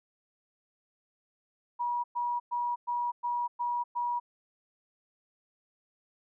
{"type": "tone bursts", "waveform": "sine", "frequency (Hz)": 963, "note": "B5", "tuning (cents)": -44, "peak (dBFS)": -28, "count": 7, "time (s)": [1.79, 4.2], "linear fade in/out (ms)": 20, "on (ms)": 250, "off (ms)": 110, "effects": []}